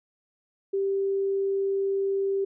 sine tone, 392 Hz, G4, in tune, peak -23 dBFS, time 0.73-2.45 s, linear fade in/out 10 ms, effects none

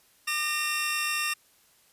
sawtooth tone cluster, 1201 / 1838 / 2733 Hz, D6 / A#6 / F7, +38 / -25 / -38 cents, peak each -29 / -29 / -26 dBFS, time 0.27-1.34 s, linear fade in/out 10 ms, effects white hiss -62 dBFS RMS until 1.92 s + resampled to 32000 Hz

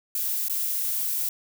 violet noise with dropouts, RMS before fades -27 dBFS, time 0.15-1.29 s, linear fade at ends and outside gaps 2 ms, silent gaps 0.484-0.497 s, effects none

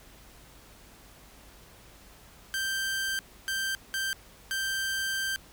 sawtooth tone bursts at uneven times, 1568 Hz, G6, in tune, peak -25 dBFS, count 4, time 2.54-3.19 / 3.48-3.75 / 3.94-4.13 / 4.51-5.36 s, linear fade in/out 0 ms, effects added 50 Hz sine -58 dBFS peak until 5.52 s + pink hiss -54 dBFS RMS until 5.52 s

